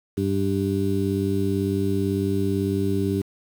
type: harmonic tone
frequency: 98 Hz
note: G2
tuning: in tune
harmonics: 1 / 2 / 3 / 4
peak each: -26 / -26 / -26 / -26 dBFS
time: 0.17-3.22 s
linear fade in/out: 10 ms
effects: 7-bit